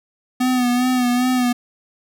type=tone with vibrato; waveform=square; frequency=249.2 Hz; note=B3; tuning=16 cents sharp; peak=-16 dBFS; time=0.4-1.53 s; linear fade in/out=10 ms; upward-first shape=sine; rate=2.5 Hz; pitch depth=41 cents each way; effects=none